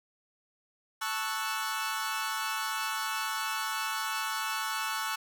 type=chord; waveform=sawtooth; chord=F# minor seventh; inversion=first; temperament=equal; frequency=880 / 1108.7 / 1318.5 / 1480 Hz; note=A5 / C#6 / E6 / F#6; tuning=0 / 0 / 0 / 0 cents; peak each=-33 dBFS; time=1.01-5.16 s; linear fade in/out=10 ms; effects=none